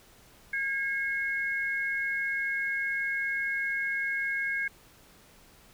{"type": "tone pair together", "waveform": "sine", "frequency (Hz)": [1628, 2173], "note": ["G#6", "C#7"], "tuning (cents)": [-35, -35], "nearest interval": "perfect fourth", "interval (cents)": 500, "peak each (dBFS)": [-30, -31], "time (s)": [0.53, 4.68], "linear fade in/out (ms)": 5, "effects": ["pink hiss -57 dBFS RMS until 5.73 s"]}